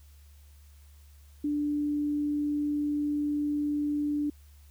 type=tone; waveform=sine; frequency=293.7 Hz; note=D4; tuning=in tune; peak=-26 dBFS; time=1.44-4.3 s; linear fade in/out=5 ms; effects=added 72 Hz sine -51 dBFS peak until 4.7 s + white hiss -64 dBFS RMS until 4.7 s